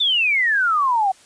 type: exponential sweep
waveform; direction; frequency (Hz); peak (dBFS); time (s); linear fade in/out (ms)
sine; down; 3617 to 743; -15; 0-1.12; 10
effects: white hiss -50 dBFS RMS until 1.25 s + resampled to 22050 Hz